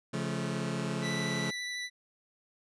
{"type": "chord", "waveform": "sawtooth", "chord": "Db augmented", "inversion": "none", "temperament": "just", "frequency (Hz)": [138.59, 173.24, 216.5], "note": ["Db3", "F3", "A3"], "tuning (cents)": [0, -14, -28], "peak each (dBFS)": -32, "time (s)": [0.13, 1.51], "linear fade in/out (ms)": 10}
{"type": "tone with vibrato", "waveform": "25% pulse", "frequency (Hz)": 1975, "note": "B6", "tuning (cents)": 0, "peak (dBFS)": -31, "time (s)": [1.01, 1.9], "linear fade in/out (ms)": 50, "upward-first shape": "sine", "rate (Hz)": 12, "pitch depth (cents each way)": 9}
{"effects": ["resampled to 22050 Hz"]}